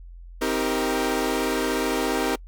sawtooth chord, C minor seventh, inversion none, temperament equal with one note detuned, 261.6 / 316.6 / 392 / 466.2 Hz, C4 / Eb4 / G4 / Bb4, 0 / +30 / 0 / 0 cents, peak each -24 dBFS, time 0.41-2.36 s, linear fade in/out 10 ms, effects noise-tail reverb RT60 0.1 s tail -26 dB re dry + added 43 Hz sine -39 dBFS peak until 2.47 s

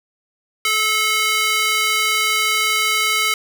square tone with high-pass filter, 433.7 Hz, A4, 25 cents flat, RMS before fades -18 dBFS, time 0.65-3.34 s, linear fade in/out 2 ms, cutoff 1900 Hz, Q 1.4, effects none

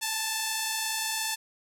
5% pulse tone pair together, 859 / 884.7 Hz, A5 / A5, -42 / +9 cents, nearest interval minor second, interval 51 cents, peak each -24 / -17 dBFS, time 0.01-1.36 s, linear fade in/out 20 ms, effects none

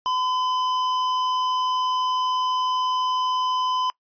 square tone, 1014 Hz, B5, 45 cents sharp, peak -22 dBFS, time 0.06-3.9 s, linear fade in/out 0 ms, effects noise-tail reverb RT60 0.1 s tail -23 dB re dry + resampled to 11025 Hz

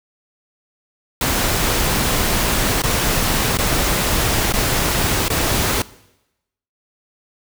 pink noise with dropouts, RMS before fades -18 dBFS, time 1.21-5.82 s, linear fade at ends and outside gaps 2 ms, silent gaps 2.82-2.836 / 3.573-3.586 / 4.524-4.537 / 5.282-5.301 s, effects noise-tail reverb RT60 0.9 s tail -20 dB re dry

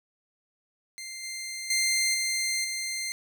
15% pulse tone with level steps, 2093 Hz, C7, in tune, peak -31 / -28 / -17 / -20 / -24 dBFS, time 0.98-3.12 s, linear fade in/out 0 ms, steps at 1.23 / 1.7 / 2.14 / 2.64 s, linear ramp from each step 5 ms, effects none

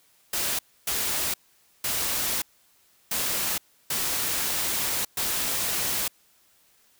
white noise bursts at uneven times, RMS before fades -27 dBFS, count 6, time 0.33-0.59 / 0.87-1.34 / 1.84-2.42 / 3.11-3.58 / 3.9-5.05 / 5.17-6.08 s, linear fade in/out 5 ms, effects white hiss -62 dBFS RMS until 6.99 s

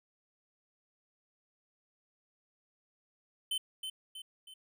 square tone with echo, 3066 Hz, G7, 39 cents flat, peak -32 dBFS, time 3.51-3.58 s, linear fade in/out 5 ms, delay 320 ms, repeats 3, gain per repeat -6 dB, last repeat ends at 4.54 s, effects none

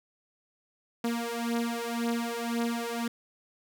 sawtooth beating tone pair, 233.1 / 235 Hz, A#3 / A#3, 0 / +14 cents, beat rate 1.9 Hz, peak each -28 dBFS, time 1.04-3.08 s, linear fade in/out 5 ms, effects none

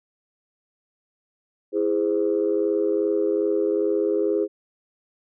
sine chord, E augmented, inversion none, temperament just, 329.6 / 412 / 515 Hz, E4 / G#4 / B#4, 0 / -14 / -28 cents, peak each -24 / -21 / -26 dBFS, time 1.72-4.48 s, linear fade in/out 50 ms, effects tanh soft clip ceiling -11 dBFS

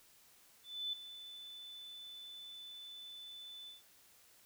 sine tone with ADSR envelope, 3505 Hz, A7, 7 cents flat, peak -35 dBFS, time 0.63-3.83 s, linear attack 300 ms, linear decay 5 ms, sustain -13 dB, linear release 150 ms, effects white hiss -65 dBFS RMS until 4.45 s

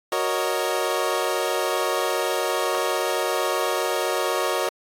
25% pulse chord, D# minor seventh, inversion first, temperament equal, 370 / 466.2 / 554.4 / 622.3 Hz, F#4 / A#4 / C#5 / D#5, 0 / 0 / 0 / 0 cents, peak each -24 dBFS, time 0.12-4.69 s, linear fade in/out 2 ms, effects AAC 48 kbps

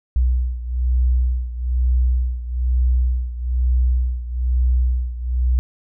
sine beating tone pair, 61.74 / 62.84 Hz, B1 / B1, 0 / +31 cents, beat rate 1.1 Hz, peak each -17 / -21 dBFS, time 0.16-5.59 s, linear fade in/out 0 ms, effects none

